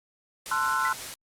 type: noise with tremolo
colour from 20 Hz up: white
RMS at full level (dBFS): -36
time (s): 0.46-1.14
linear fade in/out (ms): 0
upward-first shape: triangle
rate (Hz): 5.5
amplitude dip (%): 25
type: chord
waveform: sine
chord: F# half-diminished seventh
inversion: first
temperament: equal with one note detuned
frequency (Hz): 880 / 1046.5 / 1345.4 / 1480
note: A5 / C6 / E6 / F#6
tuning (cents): 0 / 0 / +35 / 0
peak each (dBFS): -33 / -28 / -28 / -29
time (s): 0.51-0.93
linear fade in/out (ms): 5
type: tone with exponential decay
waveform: sine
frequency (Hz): 1984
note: B6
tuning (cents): +7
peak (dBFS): -28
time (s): 0.85-0.96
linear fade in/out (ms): 2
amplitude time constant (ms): 23
effects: low-pass 11000 Hz 12 dB/octave + Opus 48 kbps